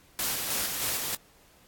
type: noise with tremolo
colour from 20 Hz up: white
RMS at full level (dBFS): -29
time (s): 0.19-1.15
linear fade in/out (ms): 2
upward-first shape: square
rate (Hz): 3.2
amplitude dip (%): 30
effects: pink hiss -59 dBFS RMS until 1.67 s + AAC 64 kbps